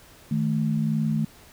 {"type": "tone pair together", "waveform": "sine", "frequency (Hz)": [155.56, 217.8], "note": ["D#3", "A3"], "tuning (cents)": [0, -17], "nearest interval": "tritone", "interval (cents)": 583, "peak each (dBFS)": -24, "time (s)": [0.31, 1.25], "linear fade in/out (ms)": 5, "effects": ["pink hiss -51 dBFS RMS until 1.52 s"]}